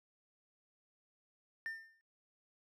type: tone with exponential decay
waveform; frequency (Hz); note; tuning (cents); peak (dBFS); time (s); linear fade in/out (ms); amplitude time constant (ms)
triangle; 1802; A6; +41; -34; 1.66-2.01; 0; 75
effects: noise-tail reverb RT60 0.2 s tail -25 dB re dry + tanh soft clip ceiling -31 dBFS